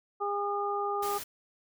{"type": "harmonic tone", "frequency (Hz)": 406.2, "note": "G#4", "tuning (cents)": -38, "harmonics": [1, 2, 3], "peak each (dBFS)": [-33, -33, -33], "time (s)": [0.2, 1.19], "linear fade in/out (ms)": 20}
{"type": "noise", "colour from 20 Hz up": "white", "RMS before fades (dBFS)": -40, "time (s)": [1.02, 1.24], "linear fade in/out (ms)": 10}
{"effects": []}